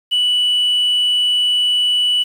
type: tone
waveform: sine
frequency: 2960 Hz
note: F#7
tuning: in tune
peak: -11 dBFS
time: 0.11-2.24 s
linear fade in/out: 20 ms
effects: tanh soft clip ceiling -10 dBFS + 7-bit